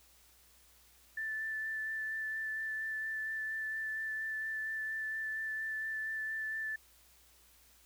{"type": "tone with vibrato", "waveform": "sine", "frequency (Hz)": 1760, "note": "A6", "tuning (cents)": 0, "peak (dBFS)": -35, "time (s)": [1.17, 6.76], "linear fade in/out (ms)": 5, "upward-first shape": "sine", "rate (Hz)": 4.3, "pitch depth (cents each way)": 12, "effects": ["added 60 Hz sine -69 dBFS peak until 7.85 s", "white hiss -64 dBFS RMS until 7.85 s"]}